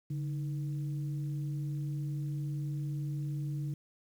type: tone with frequency modulation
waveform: sine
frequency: 144.6 Hz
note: D3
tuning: 27 cents flat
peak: -32 dBFS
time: 0.1-3.74 s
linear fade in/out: 5 ms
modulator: 170 Hz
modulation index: 0.44
effects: high-pass 80 Hz 12 dB/octave + 10-bit